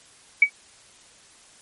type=tone with exponential decay; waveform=sine; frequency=2270 Hz; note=C#7; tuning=41 cents sharp; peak=-7 dBFS; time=0.42-0.5 s; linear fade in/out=5 ms; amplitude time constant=17 ms; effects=white hiss -52 dBFS RMS until 1.61 s + MP3 48 kbps